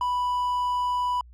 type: tone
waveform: triangle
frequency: 987.8 Hz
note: B5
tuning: in tune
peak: -21 dBFS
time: 0.01-1.21 s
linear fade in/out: 2 ms
effects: added 60 Hz sine -46 dBFS peak until 1.33 s